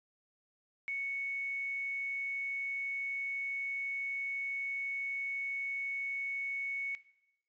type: tone with quantisation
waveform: sine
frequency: 2217 Hz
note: C#7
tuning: in tune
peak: -34 dBFS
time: 0.88-6.95 s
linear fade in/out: 0 ms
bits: 10
effects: noise-tail reverb RT60 0.8 s tail -17 dB re dry + resampled to 16000 Hz